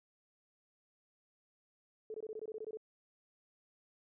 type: tone bursts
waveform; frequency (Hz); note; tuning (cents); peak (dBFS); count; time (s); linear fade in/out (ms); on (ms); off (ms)
sine; 435.6; A4; -17; -40; 11; 2.1-2.772; 2; 42; 21
effects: none